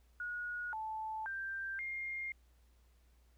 sine tone with pitch steps, 1450 / 874 / 1576 / 2122 Hz, F#6 / A5 / G6 / C7, -35 / -12 / +9 / +24 cents, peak -38 dBFS, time 0.2-2.32 s, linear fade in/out 2 ms, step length 530 ms, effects added 60 Hz sine -64 dBFS peak until 3.37 s + pink hiss -75 dBFS RMS until 3.37 s

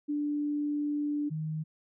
sine tone pair in turn, 293.7 / 156.12 Hz, D4 / D#3, 0 / +6 cents, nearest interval major seventh, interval 1094 cents, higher first, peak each -28 / -31 dBFS, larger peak first, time 0.08-1.3 / 1.3-1.64 s, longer first, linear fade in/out 20 ms, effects none

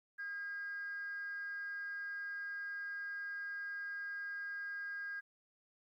sine tone with frequency modulation, 1622 Hz, G#6, 41 cents flat, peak -39 dBFS, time 0.18-5.21 s, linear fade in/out 20 ms, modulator 366 Hz, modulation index 0.2, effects tanh soft clip ceiling -36 dBFS + 13-bit

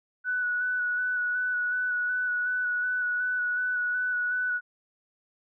sine tone with vibrato, 1480 Hz, F#6, in tune, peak -25 dBFS, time 0.24-4.61 s, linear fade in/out 50 ms, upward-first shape square, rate 2.7 Hz, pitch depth 15 cents each way, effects none

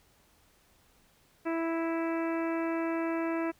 harmonic tone, 329.6 Hz, E4, in tune, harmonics 1 / 2 / 3 / 4 / 5 / 6 / 7 / 8, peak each -30 / -36 / -40 / -42 / -44 / -46 / -47 / -48 dBFS, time 1.45-3.52 s, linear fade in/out 20 ms, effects pink hiss -65 dBFS RMS until 3.59 s

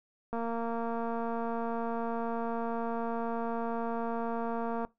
click train, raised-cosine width 1 ms, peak -22 dBFS, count 1045, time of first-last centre 0.33-4.849 s, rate 231 Hz, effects noise-tail reverb RT60 0.2 s tail -21 dB re dry

